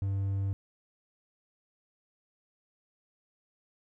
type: tone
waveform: triangle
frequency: 98 Hz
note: G2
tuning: in tune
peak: -26 dBFS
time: 0.02-0.53 s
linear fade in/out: 0 ms
effects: none